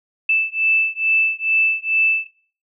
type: beating tone pair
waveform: sine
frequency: 2637 / 2639.3 Hz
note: E7 / E7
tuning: 0 / +1 cents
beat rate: 2.3 Hz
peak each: -19 dBFS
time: 0.29-2.27 s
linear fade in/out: 5 ms
effects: noise-tail reverb RT60 0.5 s tail -20 dB re dry